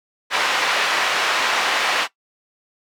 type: band-pass noise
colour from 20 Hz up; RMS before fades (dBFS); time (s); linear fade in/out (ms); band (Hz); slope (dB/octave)
pink; -20; 0.3-2.08; 50; 890 to 3600; 12
effects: noise-tail reverb RT60 0.1 s tail -18 dB re dry